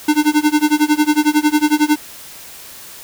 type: tone with tremolo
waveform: square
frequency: 300.9 Hz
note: D4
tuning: 42 cents sharp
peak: -9 dBFS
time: 0.08-1.96 s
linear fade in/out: 5 ms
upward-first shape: sine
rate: 11 Hz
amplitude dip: 95%
effects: white hiss -36 dBFS RMS until 3.03 s